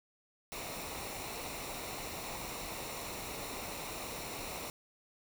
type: noise with comb filter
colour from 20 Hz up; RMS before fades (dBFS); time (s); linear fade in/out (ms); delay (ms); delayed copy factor
pink; -42; 0.52-4.7; 0; 0.62; -0.55
effects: none